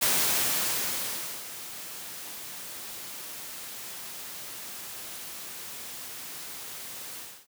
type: noise with ADSR envelope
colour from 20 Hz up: white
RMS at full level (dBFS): -24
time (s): 0.01-7.47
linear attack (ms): 16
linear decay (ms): 1400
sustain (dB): -16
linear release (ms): 290
effects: high-pass 100 Hz 12 dB/octave